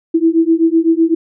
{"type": "beating tone pair", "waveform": "sine", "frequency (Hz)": [324.4, 332.3], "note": ["E4", "E4"], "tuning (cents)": [-28, 14], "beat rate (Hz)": 7.9, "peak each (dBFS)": -12, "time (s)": [0.14, 1.15], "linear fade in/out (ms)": 10, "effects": []}